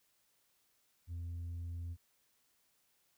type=tone with tanh clipping; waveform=triangle; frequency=85.4 Hz; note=F2; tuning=38 cents flat; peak=-40 dBFS; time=1.07-1.97 s; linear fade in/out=50 ms; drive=7 dB; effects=white hiss -75 dBFS RMS until 3.17 s